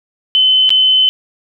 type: tone with dropouts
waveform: sine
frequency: 3045 Hz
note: F#7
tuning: 49 cents sharp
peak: -7 dBFS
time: 0.35-1.09 s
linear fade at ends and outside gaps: 0 ms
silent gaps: 0.693-0.704 s
effects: none